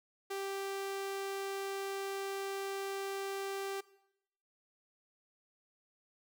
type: tone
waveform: sawtooth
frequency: 392 Hz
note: G4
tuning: in tune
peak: -33 dBFS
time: 0.3-3.81 s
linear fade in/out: 10 ms
effects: noise-tail reverb RT60 0.8 s tail -19 dB re dry